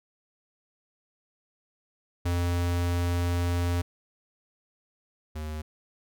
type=tone pair in turn; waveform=square; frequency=87.31 / 77.11 Hz; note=F2 / D#2; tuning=0 / -15 cents; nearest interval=major second; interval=215 cents; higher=first; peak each=-25 / -33 dBFS; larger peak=first; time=2.25-3.82 / 5.35-5.62 s; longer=first; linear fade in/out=10 ms; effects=none